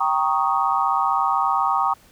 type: chord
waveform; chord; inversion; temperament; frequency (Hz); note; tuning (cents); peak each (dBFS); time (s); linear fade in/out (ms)
sine; Eb dominant seventh; first; equal; 784 / 932.3 / 1108.7 / 1244.5; G5 / Bb5 / Db6 / Eb6; 0 / 0 / 0 / 0; -23; 0-1.94; 10
effects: pink hiss -53 dBFS RMS until 2.11 s